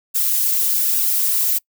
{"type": "noise with flanger", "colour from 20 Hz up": "violet", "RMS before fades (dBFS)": -18, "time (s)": [0.14, 1.59], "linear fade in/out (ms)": 20, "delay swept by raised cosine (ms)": [0.94, 5.24], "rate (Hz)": 1.2, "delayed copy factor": -0.6, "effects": ["noise-tail reverb RT60 0.1 s tail -25 dB re dry"]}